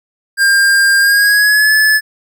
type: tone with pitch glide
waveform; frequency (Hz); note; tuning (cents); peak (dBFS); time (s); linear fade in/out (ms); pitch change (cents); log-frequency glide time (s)
square; 1602 to 1726.9; G6 to A6; +37 to -33; -8; 0.37-2.01; 50; +130; 0.99-1.73
effects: none